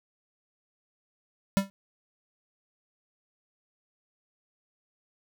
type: tone with exponential decay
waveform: square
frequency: 196 Hz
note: G3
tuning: in tune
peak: -17 dBFS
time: 1.57-1.7 s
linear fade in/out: 0 ms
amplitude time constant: 28 ms
effects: none